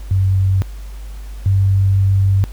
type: tone pair in turn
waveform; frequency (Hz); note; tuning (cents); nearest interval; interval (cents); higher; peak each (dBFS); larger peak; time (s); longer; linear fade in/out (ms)
sine; 95.5 / 97.11; G2 / G2; -45 / -16; unison; 29; second; -11 / -10; second; 0.11-0.62 / 1.46-2.44; second; 0
effects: added 50 Hz sine -27 dBFS peak until 2.52 s + pink hiss -45 dBFS RMS until 2.52 s